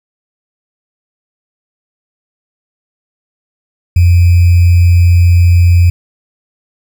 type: tone with sample-and-hold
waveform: sine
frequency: 87.31 Hz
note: F2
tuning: in tune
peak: -3 dBFS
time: 3.96-5.9 s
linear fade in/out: 5 ms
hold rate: 2450 Hz
effects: none